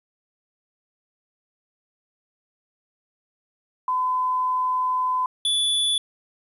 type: tone pair in turn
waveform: sine / square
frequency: 1014 / 3455 Hz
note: B5 / A7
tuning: +45 / -32 cents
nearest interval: octave + major sixth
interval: 2123 cents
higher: second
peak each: -20 dBFS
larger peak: neither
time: 3.88-5.26 / 5.45-5.98 s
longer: first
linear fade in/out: 2 ms
effects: resampled to 32000 Hz + 10-bit